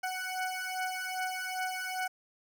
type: beating tone pair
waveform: 20% pulse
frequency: 742 / 744.5 Hz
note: F#5 / F#5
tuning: +5 / +11 cents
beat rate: 2.5 Hz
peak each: -32 / -31 dBFS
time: 0.03-2.08 s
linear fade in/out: 10 ms
effects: none